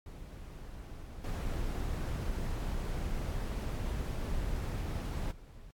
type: noise with level steps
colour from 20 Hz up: brown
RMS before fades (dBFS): -45 / -35 / -51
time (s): 0.06-5.71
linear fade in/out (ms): 2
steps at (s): 1.24 / 5.31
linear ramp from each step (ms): 5
effects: AAC 64 kbps